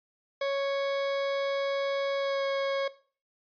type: tone with pitch glide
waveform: 40% pulse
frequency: 554 to 549.2 Hz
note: C#5 to C#5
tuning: -1 to -16 cents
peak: -26 dBFS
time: 0.41-2.88 s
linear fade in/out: 5 ms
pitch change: -15 cents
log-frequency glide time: 2.18-2.43 s
effects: noise-tail reverb RT60 0.4 s tail -17 dB re dry + resampled to 11025 Hz

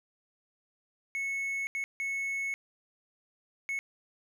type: tone bursts at uneven times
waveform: triangle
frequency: 2200 Hz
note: C#7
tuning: 14 cents flat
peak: -29 dBFS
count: 4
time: 1.15-1.67 / 1.75-1.84 / 2-2.54 / 3.69-3.79 s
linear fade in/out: 0 ms
effects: none

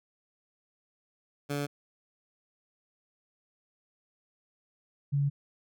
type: tone pair in turn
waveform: 15% pulse / sine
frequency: 143.8 / 141.57 Hz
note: D3 / C#3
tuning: -36 / +37 cents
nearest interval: unison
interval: 27 cents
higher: first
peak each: -24 dBFS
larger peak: neither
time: 1.49-1.67 / 5.12-5.3 s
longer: neither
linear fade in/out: 20 ms
effects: none

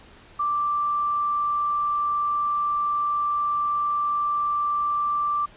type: tone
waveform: sine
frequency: 1174.7 Hz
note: D6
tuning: in tune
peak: -21 dBFS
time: 0.39-5.46 s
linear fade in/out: 10 ms
effects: pink hiss -50 dBFS RMS until 5.56 s + resampled to 8000 Hz

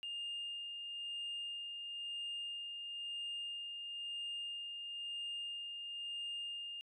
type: tone with tremolo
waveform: sine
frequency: 2819 Hz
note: F7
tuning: 16 cents sharp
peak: -38 dBFS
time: 0.03-6.81 s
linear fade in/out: 0 ms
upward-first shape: sine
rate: 1 Hz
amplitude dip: 40%
effects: tanh soft clip ceiling -37 dBFS

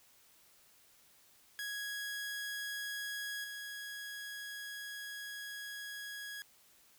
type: tone with level steps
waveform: sawtooth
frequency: 1661.2 Hz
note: G#6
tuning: in tune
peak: -35 / -39 dBFS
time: 1.59-6.42 s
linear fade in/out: 0 ms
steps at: 3.44 s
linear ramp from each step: 2 ms
effects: white hiss -65 dBFS RMS until 6.98 s

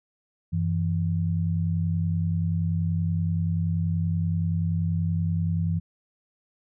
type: tone pair together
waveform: sine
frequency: 94.33 / 164.81 Hz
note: F#2 / E3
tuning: +34 / 0 cents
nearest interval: minor seventh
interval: 966 cents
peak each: -25 dBFS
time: 0.52-5.8 s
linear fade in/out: 20 ms
effects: none

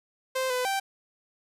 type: tone with pitch steps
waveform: sawtooth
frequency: 521 / 502 / 781 Hz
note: C5 / B4 / G5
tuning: -7 / +28 / -7 cents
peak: -22 dBFS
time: 0.35-0.8 s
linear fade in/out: 10 ms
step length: 150 ms
effects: resampled to 32000 Hz + 9-bit

